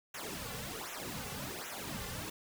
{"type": "noise with flanger", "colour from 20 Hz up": "pink", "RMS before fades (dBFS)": -42, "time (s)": [0.14, 2.3], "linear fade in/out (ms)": 5, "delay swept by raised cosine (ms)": [0.21, 3.21], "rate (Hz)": 1.3, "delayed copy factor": -0.95, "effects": []}